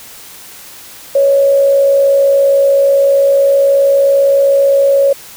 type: tone with frequency modulation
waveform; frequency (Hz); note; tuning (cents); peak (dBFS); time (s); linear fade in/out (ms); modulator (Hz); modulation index
sine; 554.4; C#5; 0; -6; 1.15-5.13; 5; 60.3; 0.32
effects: white hiss -34 dBFS RMS until 5.36 s